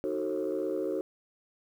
sine chord, D# diminished seventh, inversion none, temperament just, 311.1 / 373.4 / 448 / 537.6 Hz, D#4 / F#4 / A4 / C5, 0 / +16 / +31 / +47 cents, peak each -34 / -32 / -34 / -34 dBFS, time 0.04-1.01 s, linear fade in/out 0 ms, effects tanh soft clip ceiling -23 dBFS + 10-bit

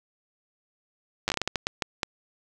slowing click train, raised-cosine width 0.2 ms, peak -8 dBFS, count 12, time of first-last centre 1.28-2.032 s, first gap 9 ms, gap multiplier 1.37, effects none

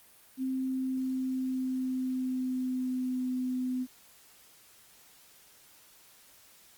sine tone with pitch glide, 261.6 to 254 Hz, C4 to B3, 0 to +49 cents, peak -29 dBFS, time 0.37-3.87 s, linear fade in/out 50 ms, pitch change -51 cents, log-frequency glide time 0.54-3.27 s, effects white hiss -58 dBFS RMS until 6.77 s + Opus 32 kbps

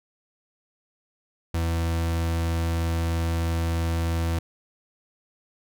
40% pulse tone, 83.1 Hz, E2, 15 cents sharp, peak -22 dBFS, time 1.54-4.39 s, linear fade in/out 5 ms, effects none

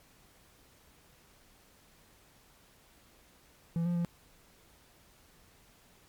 triangle tone with pitch steps, 167.8 / 174 / 171.7 Hz, E3 / F3 / F3, +31 / -6 / -29 cents, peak -26 dBFS, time 3.76-4.048 s, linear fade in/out 0 ms, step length 96 ms, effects pink hiss -62 dBFS RMS until 6.08 s + MP3 96 kbps

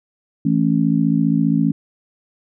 sine chord, A major, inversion second, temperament just, 165 / 220 / 275 Hz, E3 / A3 / C#4, +2 / 0 / -14 cents, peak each -18 dBFS, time 0.45-1.72 s, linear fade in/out 5 ms, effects none

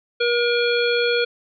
harmonic tone, 477.7 Hz, A#4, 42 cents sharp, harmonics 1 / 3 / 5 / 7 / 9, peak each -19 / -24 / -26 / -27 / -29 dBFS, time 0.2-1.25 s, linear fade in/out 10 ms, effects none

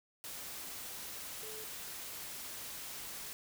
sine tone in noise, 433.8 Hz, A4, 25 cents flat, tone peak -49 dBFS, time 1.43-1.64 s, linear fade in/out 0 ms, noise white, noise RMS -45 dBFS, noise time 0.24-3.33 s, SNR -7 dB, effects none

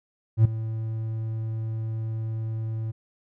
triangle tone with ADSR envelope, 111.3 Hz, A2, 20 cents sharp, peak -8 dBFS, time 0.37-2.92 s, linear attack 81 ms, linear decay 4 ms, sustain -17 dB, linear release 17 ms, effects tanh soft clip ceiling -6 dBFS

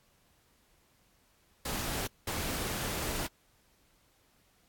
pink noise bursts at uneven times, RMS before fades -35 dBFS, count 2, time 1.65-2.07 / 2.27-3.27 s, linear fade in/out 5 ms, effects pink hiss -68 dBFS RMS until 4.68 s + AAC 64 kbps

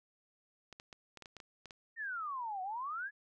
clicks, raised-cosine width 0.2 ms, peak -32 dBFS, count 10, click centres 0.727 / 0.799 / 0.928 / 1.173 / 1.223 / 1.258 / 1.367 / 1.402 / 1.657 / 1.708 s
sine exponential two-way sweep, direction down then up, 1864 to 729 to 1732 Hz, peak -37 dBFS, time 1.96-3.11 s, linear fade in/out 50 ms, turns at 2.62 s
effects none

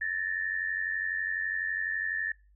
sine tone pair together, 1743 / 1835 Hz, A6 / A#6, -17 / -28 cents, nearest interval minor second, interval 89 cents, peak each -31 / -33 dBFS, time 0.01-2.32 s, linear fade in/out 5 ms, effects noise-tail reverb RT60 0.3 s tail -23 dB re dry + added 50 Hz sine -58 dBFS peak until 2.55 s

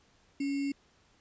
sine tone with sample-and-hold, 279.9 Hz, C#4, 17 cents sharp, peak -29 dBFS, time 0.4-0.72 s, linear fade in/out 5 ms, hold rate 2450 Hz, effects pink hiss -66 dBFS RMS until 1.2 s + resampled to 16000 Hz

